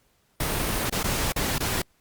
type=noise with dropouts; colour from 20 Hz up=pink; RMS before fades=-26 dBFS; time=0.4-1.82 s; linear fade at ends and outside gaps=5 ms; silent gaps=0.898-0.923 / 1.031-1.04 / 1.323-1.361 / 1.583-1.603 s; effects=pink hiss -66 dBFS RMS until 2 s + Opus 48 kbps